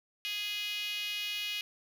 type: tone with high-pass filter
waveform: 5% pulse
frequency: 415.3 Hz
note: G#4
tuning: in tune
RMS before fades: -36 dBFS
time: 0.25-1.61 s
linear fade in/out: 0 ms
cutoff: 2700 Hz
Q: 4.2
effects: none